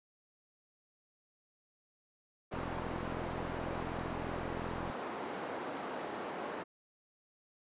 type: band-pass noise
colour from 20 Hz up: white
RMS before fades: -41 dBFS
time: 2.51-6.64 s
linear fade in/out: 20 ms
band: 230 to 920 Hz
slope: 12 dB/octave
type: click train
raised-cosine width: 3 ms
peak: -29 dBFS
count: 102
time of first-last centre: 2.54-4.9 s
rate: 42.8 Hz
effects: resampled to 8000 Hz